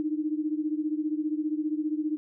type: beating tone pair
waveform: sine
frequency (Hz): 302.2 / 317.2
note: D4 / D#4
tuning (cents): +50 / +33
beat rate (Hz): 15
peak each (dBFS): -28 / -31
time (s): 0-2.17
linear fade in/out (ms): 0
effects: none